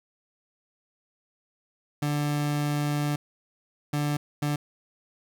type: tone bursts at uneven times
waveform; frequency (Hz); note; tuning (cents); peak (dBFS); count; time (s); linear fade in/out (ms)
30% pulse; 146.83; D3; 0; -22; 3; 2.02-3.16 / 3.93-4.17 / 4.42-4.56; 5
effects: none